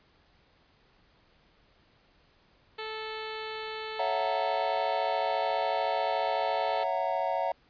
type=harmonic tone; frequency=437.7 Hz; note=A4; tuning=9 cents flat; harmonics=1 / 2 / 3 / 4 / 5 / 6 / 7 / 8 / 9 / 10; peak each=-39 / -42 / -44 / -45 / -46 / -47 / -47 / -48 / -49 / -49 dBFS; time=2.78-6.84 s; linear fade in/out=10 ms
type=chord; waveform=triangle; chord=F# dominant seventh; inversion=second; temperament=just; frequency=555 / 666 / 740 / 925 Hz; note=C#5 / E5 / F#5 / A#5; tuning=+2 / +18 / 0 / -14 cents; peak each=-32 / -30 / -30 / -31 dBFS; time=3.99-7.52 s; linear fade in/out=5 ms
effects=pink hiss -64 dBFS RMS until 7.69 s + resampled to 11025 Hz